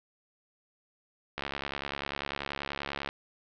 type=click train; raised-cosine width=0.3 ms; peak=-17 dBFS; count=121; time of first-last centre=1.38-3.089 s; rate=70.2 Hz; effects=low-pass 5000 Hz 12 dB/octave